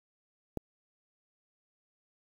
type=click; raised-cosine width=2 ms; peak=-20 dBFS; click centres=0.573 s; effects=8-bit